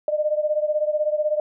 sine beating tone pair, 601 / 617 Hz, D5 / D#5, +40 / -15 cents, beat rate 16 Hz, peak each -21 / -24 dBFS, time 0.08-1.4 s, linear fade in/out 2 ms, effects none

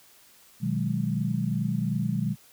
sine chord, G# minor seventh, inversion first, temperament equal, 123.47 / 155.56 / 185 / 207.7 Hz, B2 / D#3 / F#3 / G#3, 0 / 0 / 0 / 0 cents, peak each -30 dBFS, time 0.6-2.36 s, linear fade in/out 50 ms, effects white hiss -56 dBFS RMS until 2.52 s

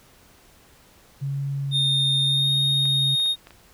sine tone with vibrato, 138.2 Hz, C#3, 5 cents flat, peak -24 dBFS, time 1.21-3.16 s, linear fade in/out 20 ms, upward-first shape sine, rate 0.89 Hz, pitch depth 14 cents each way
triangle tone with pitch glide, 3657 to 3708 Hz, A#7 to A#7, -34 to -10 cents, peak -18 dBFS, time 1.71-3.36 s, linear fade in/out 50 ms, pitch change +24 cents, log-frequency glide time 2.25-2.51 s
clicks, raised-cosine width 0.3 ms, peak -25 / -29 / -28 / -27 / -29 dBFS, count 5, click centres 2.855 / 3.2 / 3.26 / 3.471 / 3.507 s
effects pink hiss -54 dBFS RMS until 3.73 s

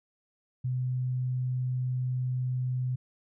sine tone, 126.9 Hz, B2, 47 cents sharp, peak -27 dBFS, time 0.64-2.96 s, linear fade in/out 10 ms, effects none

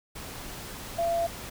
sine tone in noise, 678 Hz, E5, 49 cents sharp, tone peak -24 dBFS, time 0.98-1.27 s, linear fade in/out 10 ms, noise pink, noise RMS -40 dBFS, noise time 0.15-1.5 s, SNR +13 dB, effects none

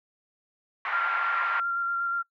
pink band-pass noise, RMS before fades -31 dBFS, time 0.85-1.6 s, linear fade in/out 2 ms, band 990 to 2000 Hz, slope 24 dB/octave
sine tone with vibrato, 1382 Hz, F6, 19 cents flat, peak -25 dBFS, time 0.92-2.23 s, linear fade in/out 20 ms, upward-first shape square, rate 8.3 Hz, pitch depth 10 cents each way
effects noise-tail reverb RT60 0.1 s tail -23 dB re dry

